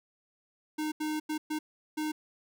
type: tone bursts at uneven times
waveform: square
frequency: 307.2 Hz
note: D#4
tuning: 22 cents flat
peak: -31 dBFS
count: 5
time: 0.78-0.92 / 1-1.2 / 1.29-1.38 / 1.5-1.59 / 1.97-2.12 s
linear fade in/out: 10 ms
effects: none